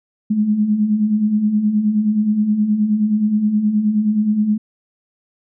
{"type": "beating tone pair", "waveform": "sine", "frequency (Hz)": [204.3, 213.8], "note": ["G#3", "A3"], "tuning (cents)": [-28, -49], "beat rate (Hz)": 9.5, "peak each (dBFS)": [-22, -14], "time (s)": [0.3, 4.58], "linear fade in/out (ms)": 10, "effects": []}